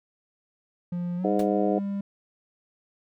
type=tone with pitch glide; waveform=triangle; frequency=175.6 to 199.39 Hz; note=F3 to G3; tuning=+10 to +30 cents; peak=-25 dBFS; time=0.92-2.01 s; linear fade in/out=5 ms; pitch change=+220 cents; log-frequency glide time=1.17-1.31 s
type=harmonic tone; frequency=103.83 Hz; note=G#2; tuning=in tune; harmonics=3 / 4 / 5 / 6 / 7; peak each=-27 / -28 / -29 / -30 / -30 dBFS; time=1.24-1.79 s; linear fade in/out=5 ms
type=noise with exponential decay; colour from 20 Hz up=pink; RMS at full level=-35 dBFS; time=1.39-1.49 s; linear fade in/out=5 ms; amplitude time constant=20 ms
effects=none